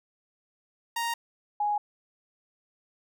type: tone pair in turn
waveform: sawtooth / sine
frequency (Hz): 932.3 / 830.6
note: A#5 / G#5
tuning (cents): 0 / 0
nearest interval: major second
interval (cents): 200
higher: first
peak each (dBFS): -24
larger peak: neither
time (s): 0.96-1.14 / 1.6-1.78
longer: neither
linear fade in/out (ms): 5
effects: none